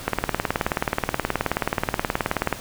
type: click train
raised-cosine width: 0.5 ms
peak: -5 dBFS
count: 47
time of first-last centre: 0.08-2.527 s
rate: 18.8 Hz
effects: pink hiss -37 dBFS RMS until 2.6 s